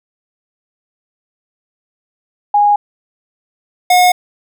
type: tone pair in turn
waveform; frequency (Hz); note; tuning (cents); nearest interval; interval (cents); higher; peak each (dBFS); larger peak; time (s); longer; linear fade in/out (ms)
sine / square; 824 / 723.5; G#5 / F#5; -14 / -39; major second; 225; first; -7; neither; 2.54-2.76 / 3.9-4.12; neither; 5
effects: none